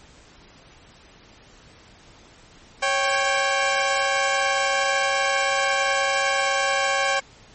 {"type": "tone pair together", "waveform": "15% pulse", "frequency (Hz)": [551.1, 784], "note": ["C#5", "G5"], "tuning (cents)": [-10, 0], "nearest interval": "tritone", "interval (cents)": 610, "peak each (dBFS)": -16, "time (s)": [2.82, 7.2], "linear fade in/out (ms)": 10, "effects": ["pink hiss -50 dBFS RMS until 7.54 s", "MP3 32 kbps"]}